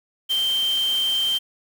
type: tone in noise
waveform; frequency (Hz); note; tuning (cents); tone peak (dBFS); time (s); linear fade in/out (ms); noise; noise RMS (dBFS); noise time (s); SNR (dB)
sine; 3136; G7; 0; -19; 0.29-1.39; 20; white; -35; 0.29-1.39; +13
effects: none